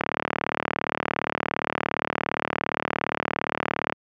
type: click train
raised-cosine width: 0.5 ms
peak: -7 dBFS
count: 147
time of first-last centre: 0.01-3.924 s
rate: 37.3 Hz
effects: high-pass 150 Hz 12 dB/octave